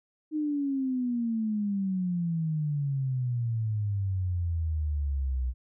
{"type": "exponential sweep", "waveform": "sine", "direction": "down", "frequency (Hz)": [311.1, 61.3], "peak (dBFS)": -26, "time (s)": [0.31, 5.54], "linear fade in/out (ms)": 50, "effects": []}